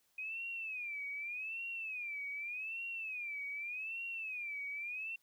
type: tone with vibrato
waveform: sine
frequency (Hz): 2489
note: D#7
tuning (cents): 0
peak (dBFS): -39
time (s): 0.18-5.16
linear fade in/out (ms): 5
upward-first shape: sine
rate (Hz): 0.84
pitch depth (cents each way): 170
effects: white hiss -75 dBFS RMS until 5.22 s